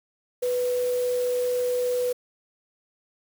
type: tone in noise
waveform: sine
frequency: 495.1 Hz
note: B4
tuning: 4 cents sharp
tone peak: -22 dBFS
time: 0.42-2.13 s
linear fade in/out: 10 ms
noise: white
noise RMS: -40 dBFS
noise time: 0.42-2.13 s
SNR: +15 dB
effects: none